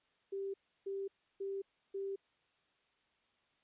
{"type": "tone bursts", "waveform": "sine", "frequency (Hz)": 392, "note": "G4", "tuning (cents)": 0, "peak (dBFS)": -37, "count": 4, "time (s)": [0.32, 2.16], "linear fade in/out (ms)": 10, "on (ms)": 220, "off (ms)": 320, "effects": ["white hiss -75 dBFS RMS until 3.63 s", "resampled to 8000 Hz"]}